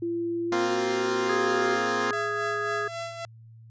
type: tone with pitch glide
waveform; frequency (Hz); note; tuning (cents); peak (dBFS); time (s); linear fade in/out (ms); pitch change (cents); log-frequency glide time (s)
sine; 340 to 377.3; F4 to F#4; -46 to +34; -26; 0.02-1.76; 5; +180; 0.46-0.88
type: chord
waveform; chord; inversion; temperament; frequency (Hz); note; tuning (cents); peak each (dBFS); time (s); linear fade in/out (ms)
10% pulse; Bb suspended second; none; equal; 233.1 / 261.6 / 349.2; Bb3 / C4 / F4; 0 / 0 / 0; -23; 0.52-2.11; 2
type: harmonic tone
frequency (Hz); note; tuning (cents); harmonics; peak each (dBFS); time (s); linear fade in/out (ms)
415.3; G#4; 0; 1 / 3 / 4; -31 / -31 / -31; 1.29-2.88; 5
type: tone with tremolo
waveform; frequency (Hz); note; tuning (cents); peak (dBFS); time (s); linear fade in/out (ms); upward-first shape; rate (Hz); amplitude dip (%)
sawtooth; 673; E5; +36; -27; 2.13-3.25; 0; sine; 3.7; 55
effects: added 113 Hz sine -46 dBFS peak until 3.7 s + resampled to 16000 Hz